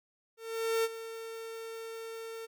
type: tone with ADSR envelope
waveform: 45% pulse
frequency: 452.5 Hz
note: A4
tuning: 48 cents sharp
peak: -26 dBFS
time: 0.37-2.47 s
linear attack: 470 ms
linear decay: 39 ms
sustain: -14 dB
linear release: 24 ms
effects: none